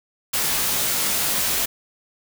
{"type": "noise with comb filter", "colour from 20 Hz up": "white", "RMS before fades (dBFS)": -22, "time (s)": [0.33, 1.66], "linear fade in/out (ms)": 10, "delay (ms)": 17, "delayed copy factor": -0.5, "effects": []}